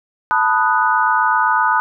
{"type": "chord", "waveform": "sine", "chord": "B dominant seventh", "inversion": "third", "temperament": "equal", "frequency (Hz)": [880, 987.8, 1244.5, 1480], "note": ["A5", "B5", "D#6", "F#6"], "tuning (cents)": [0, 0, 0, 0], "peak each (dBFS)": -18, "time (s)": [0.31, 1.8], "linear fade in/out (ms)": 0, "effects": []}